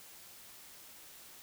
silence, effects white hiss -54 dBFS RMS until 1.42 s

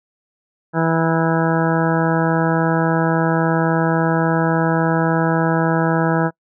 harmonic tone, 163.6 Hz, E3, 13 cents flat, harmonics 1 / 2 / 3 / 4 / 5 / 6 / 8 / 9 / 10, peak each -18 / -21 / -23 / -24 / -25 / -26 / -27 / -28 / -28 dBFS, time 0.73-6.31 s, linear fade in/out 50 ms, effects noise-tail reverb RT60 0.1 s tail -26 dB re dry

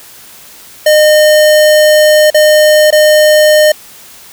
square tone with dropouts, 610 Hz, D#5, 34 cents flat, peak -4 dBFS, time 0.86-3.72 s, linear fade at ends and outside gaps 5 ms, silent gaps 2.303-2.344 / 2.906-2.925 s, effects white hiss -35 dBFS RMS until 4.32 s

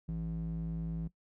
square tone with band-pass filter, 55 Hz, A1, in tune, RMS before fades -37 dBFS, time 0.08-1.08 s, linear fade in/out 10 ms, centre 140 Hz, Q 4.2, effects noise-tail reverb RT60 0.1 s tail -18 dB re dry

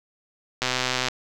click train, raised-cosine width 0.2 ms, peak -6 dBFS, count 60, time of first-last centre 0.62-1.085 s, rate 127 Hz, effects none

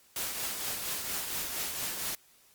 white noise with tremolo, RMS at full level -33 dBFS, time 0.16-2.15 s, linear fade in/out 2 ms, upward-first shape triangle, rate 4.3 Hz, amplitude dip 45%, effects white hiss -62 dBFS RMS until 2.54 s + Opus 48 kbps

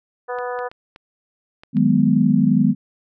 harmonic tone, 246.9 Hz, B3, in tune, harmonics 2 / 3 / 4 / 5 / 6 / 7, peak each -26 / -30 / -32 / -34 / -36 / -37 dBFS, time 0.28-0.69 s, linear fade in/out 20 ms
clicks, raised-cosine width 0.3 ms, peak -25 dBFS, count 6, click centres 0.387 / 0.59 / 0.715 / 0.961 / 1.635 / 1.769 s
sine chord, G# minor seventh, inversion second, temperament equal, 155.56 / 185 / 207.7 / 246.9 Hz, D#3 / F#3 / G#3 / B3, 0 / 0 / 0 / 0 cents, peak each -20 / -20 / -17 / -17 dBFS, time 1.73-2.75 s, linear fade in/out 50 ms
effects none

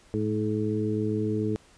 harmonic tone with a mistuned harmonic, 107 Hz, A2, 48 cents flat, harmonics 1 / 2 / 3 / 4, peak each -30 / -30 / -30 / -30 dBFS, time 0.14-1.56 s, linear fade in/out 0 ms, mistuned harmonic 1, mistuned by +35 cents, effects pink hiss -57 dBFS RMS until 1.77 s + resampled to 22050 Hz

